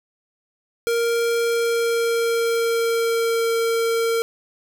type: tone with pitch glide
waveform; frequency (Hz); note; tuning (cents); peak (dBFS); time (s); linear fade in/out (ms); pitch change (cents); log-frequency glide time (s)
square; 466.2 to 458.5; A#4 to A#4; 0 to -29; -19; 0.87-4.22; 0; -29; 1.41-3.53
effects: none